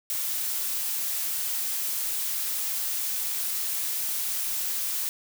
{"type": "noise", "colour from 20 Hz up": "blue", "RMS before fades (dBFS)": -29, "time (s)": [0.1, 5.09], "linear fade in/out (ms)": 0, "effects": []}